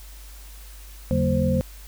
sine tone cluster, 83.5 / 144.4 / 189.8 / 231.5 / 522 Hz, E2 / D3 / F#3 / A#3 / C5, +23 / -29 / +44 / -12 / -4 cents, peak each -25 dBFS, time 1.11-1.61 s, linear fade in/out 0 ms, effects added 50 Hz sine -40 dBFS peak until 1.87 s + white hiss -48 dBFS RMS until 1.87 s

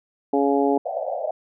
harmonic tone, 140 Hz, C#3, 18 cents sharp, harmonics 2 / 3 / 4 / 5 / 6, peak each -21 / -21 / -27 / -25 / -26 dBFS, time 0.33-0.78 s, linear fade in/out 5 ms
white band-pass noise, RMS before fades -27 dBFS, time 0.85-1.31 s, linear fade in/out 5 ms, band 510 to 770 Hz, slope 96 dB/octave
effects none

